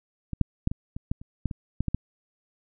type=clicks; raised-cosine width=5 ms; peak=-19 / -7 / -10 / -18 / -22 / -14 / -30 / -14 / -20 / -13 / -14 / -12 dBFS; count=12; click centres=0.333 / 0.413 / 0.674 / 0.715 / 0.965 / 1.115 / 1.215 / 1.457 / 1.512 / 1.806 / 1.883 / 1.946 s; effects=none